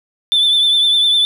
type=tone with vibrato; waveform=sine; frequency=3520 Hz; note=A7; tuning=in tune; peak=-8 dBFS; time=0.32-1.25 s; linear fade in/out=0 ms; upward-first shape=triangle; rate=9.9 Hz; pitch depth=39 cents each way; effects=tanh soft clip ceiling -8 dBFS + 8-bit